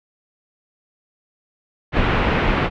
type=low-pass noise; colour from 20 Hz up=pink; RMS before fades=-18 dBFS; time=1.92-2.7 s; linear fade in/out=50 ms; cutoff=2800 Hz; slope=24 dB/octave; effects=none